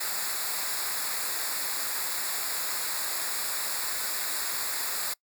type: noise with comb filter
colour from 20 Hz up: white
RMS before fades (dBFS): -31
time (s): 0-5.14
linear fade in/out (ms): 10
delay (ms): 0.33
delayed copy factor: -0.8
effects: noise-tail reverb RT60 0.1 s tail -24 dB re dry